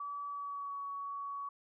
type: tone with pitch glide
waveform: sine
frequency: 1147 to 1124.7 Hz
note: D6 to C#6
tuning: -41 to +25 cents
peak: -38 dBFS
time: 0-1.49 s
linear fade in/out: 5 ms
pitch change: -34 cents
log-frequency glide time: 0.28-0.77 s
effects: none